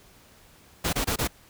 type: noise bursts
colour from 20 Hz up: pink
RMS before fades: -26 dBFS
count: 4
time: 0.84-1.276 s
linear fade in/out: 10 ms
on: 91 ms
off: 24 ms
effects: pink hiss -55 dBFS RMS until 1.49 s

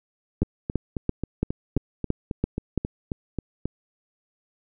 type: two click trains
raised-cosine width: 3 ms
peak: -9 / -14 dBFS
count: 8 / 13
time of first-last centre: 0.42-2.777 / 0.43-3.656 s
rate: 2.97 / 3.72 Hz
effects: none

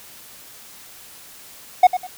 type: tone with echo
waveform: triangle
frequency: 732 Hz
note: F#5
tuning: 19 cents flat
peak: -4 dBFS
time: 1.83-1.87 s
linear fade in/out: 5 ms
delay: 100 ms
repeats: 2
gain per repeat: -12 dB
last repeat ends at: 2.07 s
effects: white hiss -43 dBFS RMS until 2.17 s

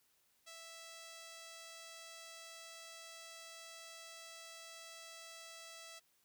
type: tone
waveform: 5% pulse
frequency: 659.3 Hz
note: E5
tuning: in tune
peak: -40 dBFS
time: 0.46-6 s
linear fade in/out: 20 ms
effects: white hiss -75 dBFS RMS until 6.24 s

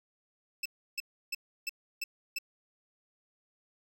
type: tone bursts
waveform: 25% pulse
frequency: 2638 Hz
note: E7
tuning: 1 cent sharp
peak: -28 dBFS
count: 6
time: 0.63-2.386 s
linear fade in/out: 5 ms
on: 26 ms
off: 320 ms
effects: none

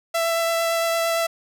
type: tone with vibrato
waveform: sawtooth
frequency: 666 Hz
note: E5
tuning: 18 cents sharp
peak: -16 dBFS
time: 0.14-1.27 s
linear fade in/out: 10 ms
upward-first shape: triangle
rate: 8.8 Hz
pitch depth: 12 cents each way
effects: none

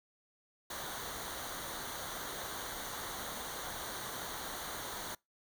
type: noise with comb filter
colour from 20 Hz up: pink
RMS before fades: -42 dBFS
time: 0.7-5.15 s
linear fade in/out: 5 ms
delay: 0.39 ms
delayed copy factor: -0.7
effects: noise-tail reverb RT60 0.2 s tail -25 dB re dry

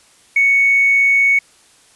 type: tone with tanh clipping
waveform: triangle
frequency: 2221 Hz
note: C#7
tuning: 3 cents sharp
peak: -9 dBFS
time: 0.36-1.39 s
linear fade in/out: 5 ms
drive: 1 dB
effects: white hiss -50 dBFS RMS until 1.95 s + resampled to 24000 Hz

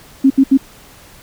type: tone bursts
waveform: sine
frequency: 269.1 Hz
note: C4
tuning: 49 cents sharp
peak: -5 dBFS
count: 3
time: 0.24-0.575 s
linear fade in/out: 10 ms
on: 63 ms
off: 73 ms
effects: pink hiss -42 dBFS RMS until 1.22 s

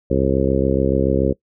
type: harmonic tone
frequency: 67 Hz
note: C2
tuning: 42 cents sharp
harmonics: 1 / 2 / 3 / 4 / 5 / 6 / 7 / 8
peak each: -23 / -23 / -23 / -23 / -23 / -23 / -23 / -23 dBFS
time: 0.1-1.33 s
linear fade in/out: 10 ms
effects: noise-tail reverb RT60 0.1 s tail -22 dB re dry

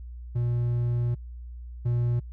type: tone pair in turn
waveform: triangle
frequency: 120 / 120 Hz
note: B2 / B2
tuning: -49 / -49 cents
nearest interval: unison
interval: 0 cents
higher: neither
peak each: -21 / -20 dBFS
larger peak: second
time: 0.35-1.15 / 1.85-2.2 s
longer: first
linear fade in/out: 10 ms
effects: added 60 Hz sine -37 dBFS peak until 2.32 s

